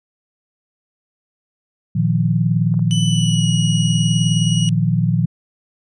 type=chord; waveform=sine; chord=Bb suspended fourth; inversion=none; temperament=just; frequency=116.54 / 155.39 / 174.81 Hz; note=Bb2 / Eb3 / F3; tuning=0 / -2 / +2 cents; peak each=-18 dBFS; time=1.95-5.26 s; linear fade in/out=10 ms
type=clicks; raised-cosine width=1 ms; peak=-26 dBFS; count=2; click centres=2.741 / 2.793 s
type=tone with pitch glide; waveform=sawtooth; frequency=2988 to 2906 Hz; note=F#7 to F#7; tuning=+16 to -32 cents; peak=-19 dBFS; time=2.91-4.69 s; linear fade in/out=0 ms; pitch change=-48 cents; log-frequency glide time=3.07-3.46 s
effects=resampled to 22050 Hz